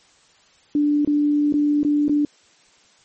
sine tone with dropouts, 293.7 Hz, D4, in tune, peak -15 dBFS, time 0.75-2.25 s, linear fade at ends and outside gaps 2 ms, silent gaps 1.049-1.074 / 1.525-1.539 / 1.832-1.848 / 2.082-2.094 s, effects white hiss -55 dBFS RMS until 3.04 s + MP3 32 kbps

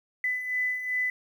sine beating tone pair, 2000 / 2002.6 Hz, B6 / B6, +21 / +24 cents, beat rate 2.6 Hz, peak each -34 / -27 dBFS, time 0.24-1.1 s, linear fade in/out 2 ms, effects 9-bit

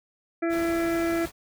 harmonic tone, 334.7 Hz, E4, 26 cents sharp, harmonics 1 / 2 / 4 / 5 / 6 / 7, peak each -24 / -30 / -36 / -38 / -40 / -41 dBFS, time 0.42-1.26 s, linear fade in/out 10 ms
pink noise, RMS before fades -39 dBFS, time 0.49-1.32 s, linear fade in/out 50 ms
effects none

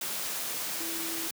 sine tone in noise, 329.6 Hz, E4, in tune, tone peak -39 dBFS, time 0.8-1.28 s, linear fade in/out 5 ms, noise white, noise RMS -34 dBFS, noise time 0.01-1.31 s, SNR -8 dB, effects high-pass 150 Hz 12 dB/octave

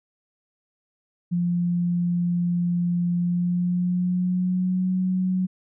sine tone with pitch glide, 174.6 to 184.98 Hz, F3 to F#3, 0 to 0 cents, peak -20 dBFS, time 1.31-5.47 s, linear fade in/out 20 ms, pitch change +100 cents, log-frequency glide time 3.17-4.91 s, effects none

